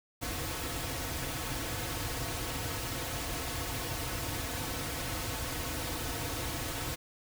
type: noise with comb filter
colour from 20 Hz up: pink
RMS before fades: -36 dBFS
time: 0.21-6.96 s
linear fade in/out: 20 ms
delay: 5 ms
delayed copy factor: -0.75
effects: none